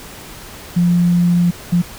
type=tone bursts at uneven times; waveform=sine; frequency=174.61 Hz; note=F3; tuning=in tune; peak=-10 dBFS; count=2; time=0.76-1.51 / 1.72-1.82 s; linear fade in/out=10 ms; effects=pink hiss -35 dBFS RMS until 1.98 s